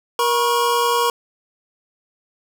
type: tone cluster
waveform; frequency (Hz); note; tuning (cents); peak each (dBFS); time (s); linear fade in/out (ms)
square; 472.9 / 963 / 1093; A#4 / B5 / C#6; +25 / -44 / -25; -21; 0.19-1.1; 2
effects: none